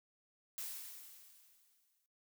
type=noise with exponential decay; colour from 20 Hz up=blue; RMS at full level=-42 dBFS; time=0.58-2.06 s; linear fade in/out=0 ms; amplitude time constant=320 ms; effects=noise-tail reverb RT60 0.2 s tail -17 dB re dry